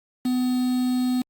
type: tone with quantisation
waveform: triangle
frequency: 251.5 Hz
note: B3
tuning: 32 cents sharp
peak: -18 dBFS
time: 0.25-1.22 s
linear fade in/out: 5 ms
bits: 6
effects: Opus 48 kbps